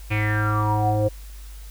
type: tone with low-pass filter sweep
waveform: square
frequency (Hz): 106.1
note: G#2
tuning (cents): +38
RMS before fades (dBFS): -21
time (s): 0.1-1.09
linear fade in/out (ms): 20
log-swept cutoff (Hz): 2500 to 530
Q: 8.9
effects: added 50 Hz sine -36 dBFS peak until 1.7 s + white hiss -49 dBFS RMS until 1.7 s